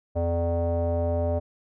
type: tone with low-pass filter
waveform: square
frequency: 84.9 Hz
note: F2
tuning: 48 cents flat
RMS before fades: -25 dBFS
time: 0.15-1.4 s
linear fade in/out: 20 ms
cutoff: 640 Hz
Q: 9.2
effects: none